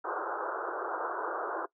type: band-pass noise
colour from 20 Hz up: white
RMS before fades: -35 dBFS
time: 0.04-1.66 s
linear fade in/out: 10 ms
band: 330 to 1500 Hz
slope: 96 dB/octave
effects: noise-tail reverb RT60 0.1 s tail -20 dB re dry